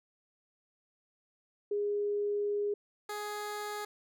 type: tone pair in turn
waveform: sine / 15% pulse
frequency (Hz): 411.1 / 417.3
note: G#4 / G#4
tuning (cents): -18 / +8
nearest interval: unison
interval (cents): 26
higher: second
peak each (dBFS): -29 / -30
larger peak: first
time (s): 1.71-2.74 / 3.09-3.85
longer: first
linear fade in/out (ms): 5
effects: none